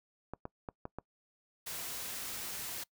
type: clicks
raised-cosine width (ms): 1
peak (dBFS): -26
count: 5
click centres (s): 0.336 / 0.454 / 0.688 / 0.854 / 0.986
type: noise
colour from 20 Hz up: white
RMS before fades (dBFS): -41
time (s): 1.66-2.84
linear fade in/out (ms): 10
effects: noise-tail reverb RT60 0.1 s tail -23 dB re dry